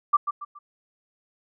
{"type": "tone with echo", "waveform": "sine", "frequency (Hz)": 1174.7, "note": "D6", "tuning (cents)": 0, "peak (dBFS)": -14, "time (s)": [0.13, 0.17], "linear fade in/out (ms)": 10, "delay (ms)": 140, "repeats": 3, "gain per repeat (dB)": -9, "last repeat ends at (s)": 0.59, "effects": []}